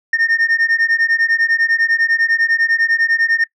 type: beating tone pair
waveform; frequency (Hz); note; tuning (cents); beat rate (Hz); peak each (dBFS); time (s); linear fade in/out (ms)
sine; 1822 / 1832; A#6 / A#6; -40 / -31; 10; -13; 0.13-3.44; 5
effects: noise-tail reverb RT60 0.1 s tail -22 dB re dry + tanh soft clip ceiling -9 dBFS